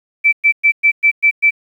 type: tone bursts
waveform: sine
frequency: 2325 Hz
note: D7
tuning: 18 cents flat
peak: -7 dBFS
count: 7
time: 0.24-1.509 s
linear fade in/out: 20 ms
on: 87 ms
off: 110 ms
effects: 8-bit